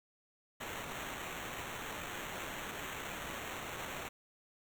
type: noise with sample-and-hold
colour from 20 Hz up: white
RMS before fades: -43 dBFS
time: 0.6-4.09 s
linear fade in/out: 10 ms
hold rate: 4900 Hz
effects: none